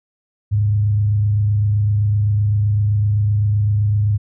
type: tone with frequency modulation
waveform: sine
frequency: 103.83 Hz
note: G#2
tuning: in tune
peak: -13 dBFS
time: 0.51-4.18 s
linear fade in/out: 20 ms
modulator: 27.8 Hz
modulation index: 0.28
effects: none